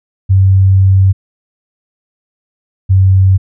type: tone pair in turn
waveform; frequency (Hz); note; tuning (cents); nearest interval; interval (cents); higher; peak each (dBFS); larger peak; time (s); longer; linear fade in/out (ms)
sine; 95.8 / 95.14; G2 / F#2; -39 / +49; unison; 12; first; -4; neither; 0.29-1.13 / 2.89-3.38; first; 20
effects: none